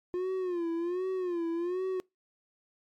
triangle tone with vibrato, 354 Hz, F4, 23 cents sharp, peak -27 dBFS, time 0.14-2 s, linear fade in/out 0 ms, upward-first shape sine, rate 1.3 Hz, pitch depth 110 cents each way, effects noise-tail reverb RT60 0.2 s tail -25 dB re dry + MP3 64 kbps

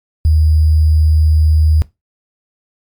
sine tone with sample-and-hold, 77.78 Hz, D#2, in tune, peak -7 dBFS, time 0.25-1.82 s, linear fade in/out 0 ms, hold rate 4900 Hz, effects noise-tail reverb RT60 0.2 s tail -19 dB re dry + MP3 96 kbps

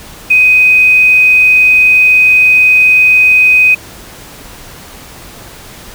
sine tone with quantisation, 2507 Hz, D#7, 12 cents sharp, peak -3 dBFS, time 0.3-3.75 s, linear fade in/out 10 ms, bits 5, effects pink hiss -32 dBFS RMS until 5.94 s

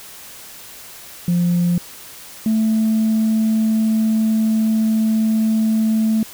sine tone pair in turn, 174.61 / 220 Hz, F3 / A3, 0 / 0 cents, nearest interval major third, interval 400 cents, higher second, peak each -12 dBFS, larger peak neither, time 1.28-1.78 / 2.46-6.23 s, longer second, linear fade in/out 2 ms, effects tanh soft clip ceiling -11 dBFS + white hiss -38 dBFS RMS until 6.33 s

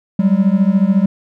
triangle beating tone pair, 187.5 / 201.5 Hz, F#3 / G3, +23 / +48 cents, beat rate 14 Hz, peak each -11 dBFS, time 0.19-1.06 s, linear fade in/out 5 ms, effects none

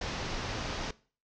pink low-pass noise, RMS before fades -36 dBFS, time 0.01-0.91 s, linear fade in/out 5 ms, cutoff 6200 Hz, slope 48 dB/octave, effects noise-tail reverb RT60 0.4 s tail -20 dB re dry

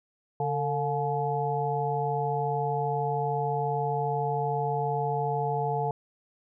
harmonic tone with a mistuned harmonic, 142.5 Hz, C#3, 48 cents sharp, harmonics 1 / 3 / 5 / 6, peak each -31 / -31 / -31 / -31 dBFS, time 0.4-5.91 s, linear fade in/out 2 ms, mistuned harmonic 3, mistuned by +76 cents, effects none

